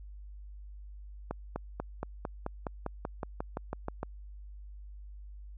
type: accelerating click train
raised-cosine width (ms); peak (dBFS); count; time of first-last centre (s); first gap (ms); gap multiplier
1; -20; 15; 1.31-4.031; 250; 0.96
effects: added 50 Hz sine -44 dBFS peak until 5.57 s